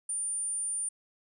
sine tone, 9200 Hz, D9, 37 cents flat, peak -30 dBFS, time 0.09-0.89 s, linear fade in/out 5 ms, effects none

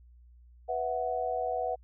sine chord, B suspended fourth, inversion none, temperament equal, 493.9 / 659.3 / 740 Hz, B4 / E5 / F#5, 0 / 0 / 0 cents, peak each -34 / -34 / -32 dBFS, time 0.68-1.76 s, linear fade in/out 20 ms, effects added 60 Hz sine -53 dBFS peak until 1.83 s

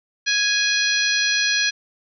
harmonic tone, 831 Hz, G#5, 1 cent sharp, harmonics 2 / 3 / 4 / 5 / 6 / 7, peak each -22 / -24 / -26 / -23 / -30 / -27 dBFS, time 0.26-1.71 s, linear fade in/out 20 ms, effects none

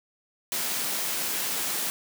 white high-pass noise, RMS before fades -29 dBFS, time 0.52-1.9 s, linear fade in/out 0 ms, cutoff 140 Hz, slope 48 dB/octave, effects none

